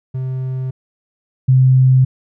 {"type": "tone pair in turn", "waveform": ["triangle", "sine"], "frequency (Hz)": [130, 130], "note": ["C3", "C3"], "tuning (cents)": [-11, -11], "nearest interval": "unison", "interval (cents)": 0, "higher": "neither", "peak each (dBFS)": [-17, -7], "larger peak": "second", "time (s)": [[0.14, 0.71], [1.48, 2.05]], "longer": "neither", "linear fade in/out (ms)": 10, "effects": []}